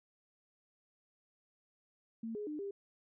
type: tone with pitch steps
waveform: sine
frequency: 226.3 / 417.4 / 301.5 / 399.1 Hz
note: A3 / G#4 / D4 / G4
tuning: +49 / +9 / +46 / +31 cents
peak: -38 dBFS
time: 2.23-2.71 s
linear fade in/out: 5 ms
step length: 120 ms
effects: none